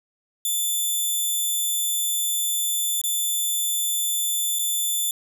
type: tone with dropouts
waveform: 5% pulse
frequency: 3520 Hz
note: A7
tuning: in tune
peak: -14 dBFS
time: 0.45-5.11 s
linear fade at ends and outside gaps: 2 ms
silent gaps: 3.015-3.038 / 4.588-4.592 s
effects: none